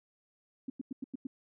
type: tone bursts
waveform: sine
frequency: 262.8 Hz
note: C4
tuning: 8 cents sharp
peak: -34 dBFS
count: 6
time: 0.68-1.27 s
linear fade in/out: 5 ms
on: 20 ms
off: 94 ms
effects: none